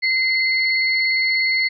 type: tone pair together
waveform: sine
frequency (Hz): 2065 / 4376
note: C7 / C#8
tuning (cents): -23 / -23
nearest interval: octave + minor second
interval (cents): 1300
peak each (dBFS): -17 / -22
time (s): 0.02-1.69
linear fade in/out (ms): 20
effects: none